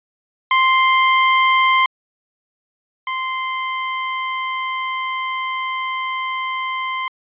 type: tone pair in turn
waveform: 25% pulse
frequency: 1046.5 / 1042 Hz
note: C6 / C6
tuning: 0 / -7 cents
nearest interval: unison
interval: 7 cents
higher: first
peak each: -8 / -17 dBFS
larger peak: first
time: 0.51-1.86 / 3.07-7.08 s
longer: second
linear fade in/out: 2 ms
effects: resampled to 8000 Hz